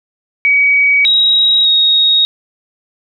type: tone with pitch steps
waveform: sine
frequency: 2265 / 3817 / 3759 Hz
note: C#7 / A#7 / A#7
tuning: +37 / +40 / +14 cents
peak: -7 dBFS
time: 0.45-2.25 s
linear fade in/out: 0 ms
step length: 600 ms
effects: none

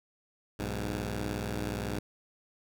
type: tone pair together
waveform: 10% pulse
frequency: 61 / 102.59 Hz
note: B1 / G#2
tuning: -21 / -21 cents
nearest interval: major sixth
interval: 900 cents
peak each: -27 dBFS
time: 0.59-1.99 s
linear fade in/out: 5 ms
effects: none

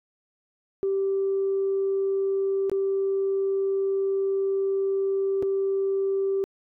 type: tone with dropouts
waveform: sine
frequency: 390 Hz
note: G4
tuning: 9 cents flat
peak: -21 dBFS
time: 0.83-6.44 s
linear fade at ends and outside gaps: 0 ms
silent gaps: 2.697-2.716 / 5.425-5.43 s
effects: tanh soft clip ceiling -17 dBFS

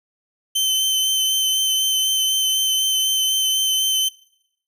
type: tone with vibrato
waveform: sawtooth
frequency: 3078 Hz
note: G7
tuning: 32 cents flat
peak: -14 dBFS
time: 0.55-4.09 s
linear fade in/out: 10 ms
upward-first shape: sine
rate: 4 Hz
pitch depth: 13 cents each way
effects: noise-tail reverb RT60 0.8 s tail -24 dB re dry

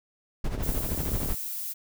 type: noise with tremolo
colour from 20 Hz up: brown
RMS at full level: -27 dBFS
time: 0.44-1.35 s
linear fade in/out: 5 ms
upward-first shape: sine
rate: 13 Hz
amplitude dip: 65%
type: click train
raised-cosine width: 2 ms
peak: -23 dBFS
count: 27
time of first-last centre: 0.55-1.289 s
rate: 35.2 Hz
type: noise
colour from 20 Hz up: violet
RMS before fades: -34 dBFS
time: 0.62-1.74 s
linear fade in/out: 20 ms
effects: none

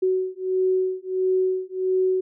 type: beating tone pair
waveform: sine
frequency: 372.6 / 374.1 Hz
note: F#4 / F#4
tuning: +12 / +19 cents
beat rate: 1.5 Hz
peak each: -23 dBFS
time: 0.02-2.21 s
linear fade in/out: 10 ms
effects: none

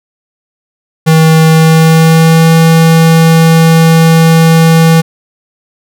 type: tone with pitch glide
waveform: square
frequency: 160 to 163.27 Hz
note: D#3 to E3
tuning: +49 to -16 cents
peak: -3 dBFS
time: 1.06-5.02 s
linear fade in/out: 20 ms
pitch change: +35 cents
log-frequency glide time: 1.49-2.52 s
effects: none

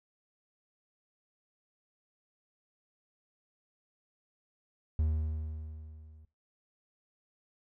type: tone with level ramp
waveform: triangle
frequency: 77.78 Hz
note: D#2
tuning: in tune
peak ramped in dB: -23 to -51 dBFS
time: 4.99-6.25 s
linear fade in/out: 0 ms
effects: noise-tail reverb RT60 0.3 s tail -21 dB re dry

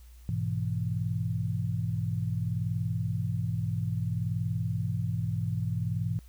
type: chord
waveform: sine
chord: E major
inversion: first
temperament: just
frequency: 103.01 / 123.61 / 164.81 Hz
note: G#2 / B2 / E3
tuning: -14 / +2 / 0 cents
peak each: -31 / -32 / -33 dBFS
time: 0.29-6.19 s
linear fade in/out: 0 ms
effects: added 60 Hz sine -48 dBFS peak until 6.28 s + white hiss -63 dBFS RMS until 6.28 s

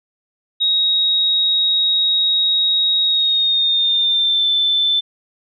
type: tone with pitch glide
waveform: sine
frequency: 3784 to 3531 Hz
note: A#7 to A7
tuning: +25 to +5 cents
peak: -13 dBFS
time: 0.6-5.01 s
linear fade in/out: 20 ms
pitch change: -120 cents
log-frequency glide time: 3.02-4.49 s
effects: none

